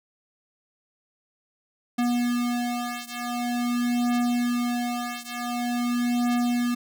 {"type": "beating tone pair", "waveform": "square", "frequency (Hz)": [241.8, 242.26], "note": ["B3", "B3"], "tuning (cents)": [-36, -33], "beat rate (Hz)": 0.46, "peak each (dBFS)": [-27, -28], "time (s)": [1.98, 6.75], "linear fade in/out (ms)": 10, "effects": []}